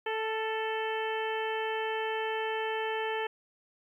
harmonic tone with a mistuned harmonic, 440 Hz, A4, in tune, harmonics 1 / 2 / 3 / 4 / 5 / 6 / 7, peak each -33 / -35 / -44 / -38 / -44 / -42 / -43 dBFS, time 0.06-3.27 s, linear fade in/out 5 ms, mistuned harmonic 3, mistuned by +20 cents, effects 11-bit

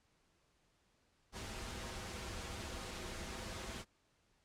pink noise with comb filter, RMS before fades -45 dBFS, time 1.32-3.85 s, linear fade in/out 50 ms, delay 6.9 ms, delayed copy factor -0.55, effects pink hiss -75 dBFS RMS until 4.44 s + low-pass 8000 Hz 12 dB/octave

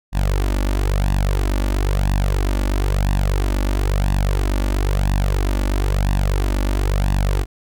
sawtooth tone with flanger, 48.33 Hz, G1, 24 cents flat, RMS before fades -18 dBFS, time 0.12-7.46 s, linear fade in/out 50 ms, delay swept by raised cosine 1.1 to 3.5 ms, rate 1 Hz, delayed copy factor +0.9, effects none

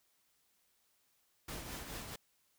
pink noise with tremolo, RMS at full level -43 dBFS, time 1.48-2.16 s, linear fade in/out 5 ms, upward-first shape triangle, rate 4.7 Hz, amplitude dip 50%, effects white hiss -75 dBFS RMS until 2.58 s

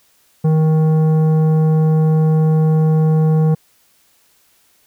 sine tone with tanh clipping, 157.2 Hz, D#3, 18 cents sharp, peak -12 dBFS, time 0.44-3.55 s, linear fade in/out 10 ms, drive 11 dB, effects white hiss -56 dBFS RMS until 4.86 s

